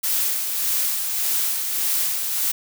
blue noise with tremolo, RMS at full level -21 dBFS, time 0.03-2.52 s, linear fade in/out 10 ms, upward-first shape sine, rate 1.7 Hz, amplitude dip 40%, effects none

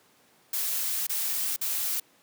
blue noise with dropouts, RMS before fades -29 dBFS, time 0.53-2 s, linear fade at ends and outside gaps 5 ms, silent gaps 1.069-1.094 / 1.563-1.612 s, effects pink hiss -61 dBFS RMS until 2.22 s + high-pass 200 Hz 12 dB/octave

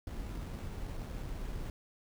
brown noise with sample-and-hold, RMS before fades -40 dBFS, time 0.07-1.7 s, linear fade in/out 2 ms, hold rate 4900 Hz, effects none

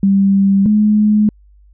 sine tone pair in turn, 196.4 / 211.4 Hz, G3 / G#3, +4 / +31 cents, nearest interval minor second, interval 127 cents, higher second, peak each -8 dBFS, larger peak neither, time 0.03-0.66 / 0.66-1.29 s, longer neither, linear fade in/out 2 ms, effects added 50 Hz sine -43 dBFS peak until 1.73 s

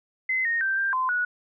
sine tone with pitch steps, 2049 / 1854 / 1565 / 1584 / 1031 / 1464 Hz, C7 / A#6 / G6 / G6 / C6 / F#6, -37 / -10 / -3 / +18 / -26 / -19 cents, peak -22 dBFS, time 0.29-1.25 s, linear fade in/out 5 ms, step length 160 ms, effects none

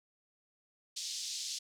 white band-pass noise, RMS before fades -40 dBFS, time 0.96-1.59 s, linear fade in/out 10 ms, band 3600 to 6500 Hz, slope 24 dB/octave, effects none

